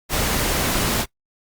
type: noise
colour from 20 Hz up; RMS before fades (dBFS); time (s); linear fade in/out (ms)
pink; -21; 0.09-1.06; 50
effects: noise-tail reverb RT60 0.1 s tail -22 dB re dry + Opus 48 kbps